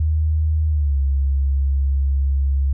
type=tone with pitch glide; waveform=sine; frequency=77.78 to 68.5 Hz; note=D#2 to C#2; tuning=0 to -20 cents; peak=-15 dBFS; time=0-2.73 s; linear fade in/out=5 ms; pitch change=-220 cents; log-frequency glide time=0.68-0.98 s; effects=none